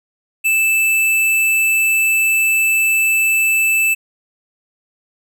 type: tone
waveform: square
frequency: 2637 Hz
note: E7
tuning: in tune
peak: -13 dBFS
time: 0.44-3.95 s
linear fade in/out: 20 ms
effects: none